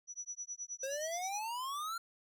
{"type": "tone with tremolo", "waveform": "sine", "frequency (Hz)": 5900, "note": "F#8", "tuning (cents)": -6, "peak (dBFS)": -38, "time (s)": [0.07, 1.43], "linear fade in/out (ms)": 50, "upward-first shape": "sine", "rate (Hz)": 9.5, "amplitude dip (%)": 100}
{"type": "exponential sweep", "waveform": "square", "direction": "up", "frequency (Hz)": [523.3, 1396.9], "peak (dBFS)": -38, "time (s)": [0.83, 1.98], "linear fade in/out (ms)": 5}
{"effects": []}